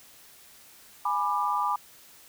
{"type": "chord", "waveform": "sine", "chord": "G# diminished", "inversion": "none", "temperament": "equal with one note detuned", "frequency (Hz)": [830.6, 987.8, 1189.7], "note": ["G#5", "B5", "D6"], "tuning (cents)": [0, 0, 22], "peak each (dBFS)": [-30, -28, -28], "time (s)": [1.05, 1.76], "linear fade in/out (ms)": 5, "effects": ["white hiss -53 dBFS RMS until 2.28 s"]}